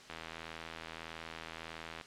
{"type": "click train", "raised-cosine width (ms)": 0.3, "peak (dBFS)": -27, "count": 157, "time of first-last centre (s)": [0.1, 2.012], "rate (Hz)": 81.6, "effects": ["white hiss -54 dBFS RMS until 2.06 s", "low-pass 5000 Hz 12 dB/octave"]}